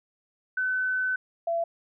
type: tone pair in turn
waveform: sine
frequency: 1513 / 674 Hz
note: F#6 / E5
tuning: +38 / +38 cents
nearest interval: octave + major second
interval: 1400 cents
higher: first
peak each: -24 dBFS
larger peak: neither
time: 0.57-1.16 / 1.47-1.64 s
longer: first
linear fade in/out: 5 ms
effects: none